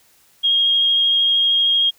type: tone with vibrato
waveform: sine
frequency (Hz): 3253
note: G#7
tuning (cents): -37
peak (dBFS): -13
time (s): 0.43-1.91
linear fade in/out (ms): 20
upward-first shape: triangle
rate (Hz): 13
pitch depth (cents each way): 13
effects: white hiss -55 dBFS RMS until 1.98 s